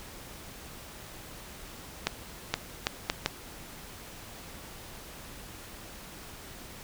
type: accelerating click train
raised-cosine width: 0.2 ms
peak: -8 dBFS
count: 5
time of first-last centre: 2.07-3.261 s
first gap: 470 ms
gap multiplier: 0.7
effects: pink hiss -46 dBFS RMS until 6.83 s